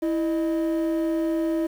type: tone pair together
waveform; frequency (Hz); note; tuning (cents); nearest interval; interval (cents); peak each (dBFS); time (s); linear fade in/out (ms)
triangle; 328.5 / 615; E4 / D#5; -6 / -20; major seventh; 1086; -19 / -26; 0.02-1.67; 10
effects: tanh soft clip ceiling -17 dBFS + 8-bit